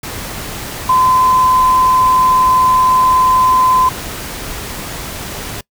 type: tone in noise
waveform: sine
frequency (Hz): 1023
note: C6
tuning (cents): -39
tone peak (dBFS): -8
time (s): 0.89-3.89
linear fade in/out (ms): 5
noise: pink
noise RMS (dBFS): -25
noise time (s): 0.03-5.61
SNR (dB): +14
effects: noise-tail reverb RT60 0.1 s tail -23 dB re dry